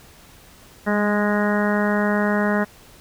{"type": "harmonic tone with a mistuned harmonic", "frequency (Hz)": 207.7, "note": "G#3", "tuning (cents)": 0, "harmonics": [1, 2, 3, 4, 5, 6, 7, 8, 9], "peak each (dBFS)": [-20, -26, -25, -30, -30, -33, -29, -31, -29], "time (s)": [0.86, 2.65], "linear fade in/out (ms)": 20, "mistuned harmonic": 1, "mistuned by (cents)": -19, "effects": ["pink hiss -48 dBFS RMS until 3 s"]}